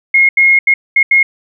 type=tone bursts at uneven times; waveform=sine; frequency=2153 Hz; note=C7; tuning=49 cents sharp; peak=-5 dBFS; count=5; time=0.14-0.29 / 0.37-0.59 / 0.67-0.74 / 0.96-1.03 / 1.11-1.23 s; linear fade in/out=5 ms; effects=none